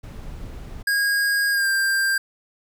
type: noise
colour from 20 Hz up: brown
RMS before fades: -35 dBFS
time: 0.03-0.83 s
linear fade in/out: 10 ms
type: tone with pitch glide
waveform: square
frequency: 1634 to 1586.6 Hz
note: G#6 to G6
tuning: -29 to +20 cents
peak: -19 dBFS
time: 0.87-2.18 s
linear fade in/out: 5 ms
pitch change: -51 cents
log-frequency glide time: 1.51-1.68 s
effects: none